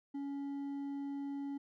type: tone with hard clipping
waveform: triangle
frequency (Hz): 280.3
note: C#4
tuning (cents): +19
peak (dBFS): -39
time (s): 0.14-1.58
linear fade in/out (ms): 10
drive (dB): 7
effects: none